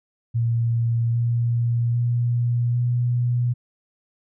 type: tone with pitch steps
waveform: sine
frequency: 116.54 / 118.24 / 119.95 / 121.7 Hz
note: A#2 / A#2 / A#2 / B2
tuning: 0 / +25 / +50 / -25 cents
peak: -18 dBFS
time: 0.34-3.54 s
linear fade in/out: 20 ms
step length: 800 ms
effects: none